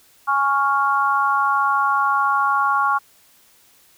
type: chord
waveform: sine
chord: Db major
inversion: second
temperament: equal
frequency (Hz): 830.6 / 1108.7 / 1396.9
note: Ab5 / Db6 / F6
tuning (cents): 0 / 0 / 0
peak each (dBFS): -22 / -18 / -21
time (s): 0.27-2.99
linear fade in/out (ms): 20
effects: white hiss -54 dBFS RMS until 3.97 s